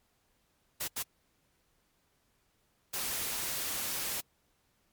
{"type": "noise bursts at uneven times", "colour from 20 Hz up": "white", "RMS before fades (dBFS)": -35, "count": 3, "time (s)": [[0.8, 0.88], [0.96, 1.03], [2.93, 4.21]], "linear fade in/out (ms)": 10, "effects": ["pink hiss -73 dBFS RMS until 4.92 s", "MP3 96 kbps"]}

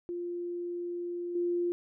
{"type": "tone with level steps", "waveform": "sine", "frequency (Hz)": 349.2, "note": "F4", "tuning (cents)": 0, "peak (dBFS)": [-33, -27], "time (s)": [0.09, 1.72], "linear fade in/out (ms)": 0, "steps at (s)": 1.35, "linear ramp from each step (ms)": 5, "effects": []}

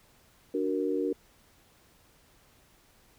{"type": "chord", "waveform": "sine", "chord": "D augmented", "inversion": "none", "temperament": "equal", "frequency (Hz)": [293.7, 370, 466.2], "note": ["D4", "F#4", "A#4"], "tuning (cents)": [0, 0, 0], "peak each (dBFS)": -31, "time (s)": [0.54, 1.13], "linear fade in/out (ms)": 5, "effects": ["pink hiss -62 dBFS RMS until 3.18 s"]}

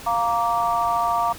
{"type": "harmonic tone", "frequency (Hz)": 233.1, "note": "A#3", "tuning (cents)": 0, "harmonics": [3, 4, 5], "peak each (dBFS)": [-23, -23, -23], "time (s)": [0.06, 1.33], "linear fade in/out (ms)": 10, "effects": ["pink hiss -39 dBFS RMS until 1.38 s"]}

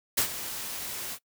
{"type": "noise with ADSR envelope", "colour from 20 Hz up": "white", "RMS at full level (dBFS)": -23, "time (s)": [0.17, 1.19], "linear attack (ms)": 13, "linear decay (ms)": 88, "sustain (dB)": -13, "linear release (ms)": 68, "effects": ["noise-tail reverb RT60 0.1 s tail -22 dB re dry"]}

